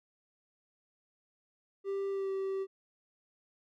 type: tone with pitch glide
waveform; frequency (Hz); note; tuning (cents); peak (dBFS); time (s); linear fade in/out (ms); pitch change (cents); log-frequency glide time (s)
triangle; 393.5 to 386.5; G4 to G4; +7 to -24; -30; 1.84-2.67; 50; -31; 2.1-2.31
effects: none